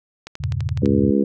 click train, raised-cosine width 0.2 ms, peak -16 dBFS, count 8, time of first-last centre 0.27-0.858 s, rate 11.9 Hz
sine chord, E diminished seventh, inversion none, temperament equal, 82.41 / 98 / 116.54 / 138.59 Hz, E2 / G2 / Bb2 / Db3, 0 / 0 / 0 / 0 cents, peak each -26 dBFS, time 0.4-1.11 s, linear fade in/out 10 ms
harmonic tone, 69.3 Hz, C#2, in tune, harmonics 3 / 4 / 5 / 6 / 7, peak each -18 / -20 / -22 / -24 / -25 dBFS, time 0.82-1.24 s, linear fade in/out 5 ms
effects none

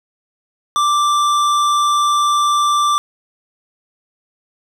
sine tone with hard clipping, 1176 Hz, D6, 2 cents sharp, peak -14 dBFS, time 0.76-2.98 s, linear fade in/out 0 ms, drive 13 dB, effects none

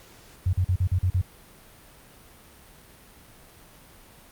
sine tone bursts, 91.3 Hz, F#2, 23 cents flat, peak -19 dBFS, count 7, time 0.46-1.215 s, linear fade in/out 5 ms, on 71 ms, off 43 ms, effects pink hiss -51 dBFS RMS until 4.31 s + Opus 48 kbps

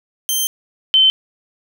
10% pulse / sine tone pair in turn, 3136 / 3079 Hz, G7 / G7, 0 / -32 cents, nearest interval unison, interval 32 cents, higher first, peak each -8 dBFS, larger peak neither, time 0.29-0.47 / 0.94-1.1 s, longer first, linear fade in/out 0 ms, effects none

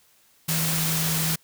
sine tone in noise, 160.7 Hz, E3, 44 cents flat, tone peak -26 dBFS, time 0.48-1.36 s, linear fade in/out 10 ms, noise white, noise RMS -26 dBFS, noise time 0.48-1.36 s, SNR -3 dB, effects white hiss -60 dBFS RMS until 1.43 s

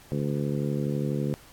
harmonic tone, 72.1 Hz, D2, 31 cents flat, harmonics 2 / 3 / 4 / 5 / 6 / 7, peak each -28 / -31 / -35 / -35 / -37 / -37 dBFS, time 0.12-1.34 s, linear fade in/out 0 ms, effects pink hiss -52 dBFS RMS until 1.52 s + AAC 64 kbps

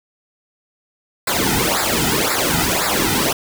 pink noise with flanger, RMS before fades -18 dBFS, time 1.27-3.33 s, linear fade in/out 5 ms, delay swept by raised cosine 0.32 to 1.82 ms, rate 1.9 Hz, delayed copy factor -0.9, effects none

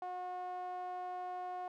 sawtooth tone with band-pass filter, 362.5 Hz, F#4, 35 cents flat, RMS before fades -42 dBFS, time 0.02-1.68 s, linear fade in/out 2 ms, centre 810 Hz, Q 8, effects none

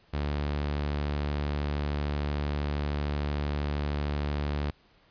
sawtooth tone, 73 Hz, D2, 10 cents flat, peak -24 dBFS, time 0.13-4.71 s, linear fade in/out 10 ms, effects pink hiss -62 dBFS RMS until 5.1 s + resampled to 11025 Hz

